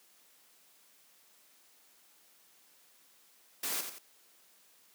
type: noise with echo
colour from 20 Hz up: white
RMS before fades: -35 dBFS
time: 3.63-3.81 s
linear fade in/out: 5 ms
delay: 88 ms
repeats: 2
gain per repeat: -7 dB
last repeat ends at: 3.986 s
effects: white hiss -64 dBFS RMS until 4.94 s + high-pass 200 Hz 12 dB/octave